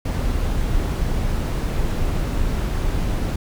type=noise; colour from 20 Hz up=brown; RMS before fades=-21 dBFS; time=0.05-3.36 s; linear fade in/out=5 ms; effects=none